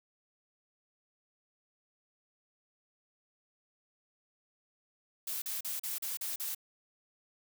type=noise bursts; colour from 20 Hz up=blue; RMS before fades=-37 dBFS; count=7; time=5.27-6.548 s; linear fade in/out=5 ms; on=150 ms; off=38 ms; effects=none